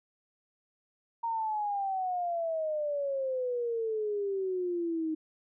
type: exponential sweep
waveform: sine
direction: down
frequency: 932.3 to 311.5 Hz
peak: -29 dBFS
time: 1.23-5.15 s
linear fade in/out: 10 ms
effects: none